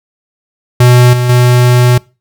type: tone with level steps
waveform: square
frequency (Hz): 123.47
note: B2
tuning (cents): 0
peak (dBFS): -3 / -10 / -5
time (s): 0.8-1.98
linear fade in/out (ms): 5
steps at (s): 1.13 / 1.29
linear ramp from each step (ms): 5
effects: noise-tail reverb RT60 0.3 s tail -24 dB re dry